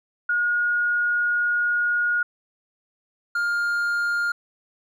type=tone pair in turn; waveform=sine / triangle; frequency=1438 / 1408.4 Hz; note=F#6 / F6; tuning=-50 / +14 cents; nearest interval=unison; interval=36 cents; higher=first; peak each=-19 dBFS; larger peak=neither; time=0.29-2.23 / 3.35-4.32 s; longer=first; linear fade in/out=5 ms; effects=none